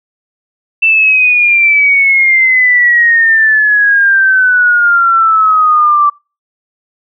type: exponential sweep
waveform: sine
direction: down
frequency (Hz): 2671 to 1163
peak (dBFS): -5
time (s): 0.82-6.1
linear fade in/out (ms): 10
effects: noise-tail reverb RT60 0.3 s tail -24 dB re dry